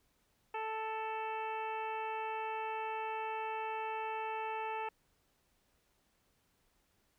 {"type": "harmonic tone with a mistuned harmonic", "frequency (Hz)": 440, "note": "A4", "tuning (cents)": 0, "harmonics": [1, 2, 3, 4, 5, 6, 7], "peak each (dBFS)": [-43, -38, -47, -50, -52, -47, -60], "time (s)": [0.54, 4.89], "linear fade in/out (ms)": 5, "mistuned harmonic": 5, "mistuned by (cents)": 23, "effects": ["pink hiss -75 dBFS RMS until 7.18 s"]}